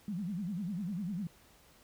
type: tone with vibrato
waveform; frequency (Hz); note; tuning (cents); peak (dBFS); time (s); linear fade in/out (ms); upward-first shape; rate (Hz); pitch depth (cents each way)
sine; 188.5; F#3; +32; -34; 0.08-1.27; 2; sine; 10; 230
effects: pink hiss -62 dBFS RMS until 1.83 s